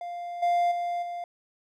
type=tone with level steps; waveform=triangle; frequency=698.5 Hz; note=F5; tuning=in tune; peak=-31 / -19 / -25 / -30 dBFS; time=0.01-1.24 s; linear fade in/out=2 ms; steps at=0.42 / 0.71 / 1.02 s; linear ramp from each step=10 ms; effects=none